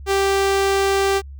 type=tone with notch filter; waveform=sawtooth; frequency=392 Hz; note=G4; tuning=in tune; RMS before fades=-18 dBFS; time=0.06-1.22 s; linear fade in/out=50 ms; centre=12000 Hz; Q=1.7; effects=added 69 Hz sine -33 dBFS peak until 1.39 s